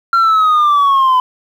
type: linear sweep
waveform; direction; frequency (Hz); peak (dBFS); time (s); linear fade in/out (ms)
sine; down; 1375 to 1004; -5; 0.13-1.2; 2
effects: tanh soft clip ceiling -7 dBFS + 7-bit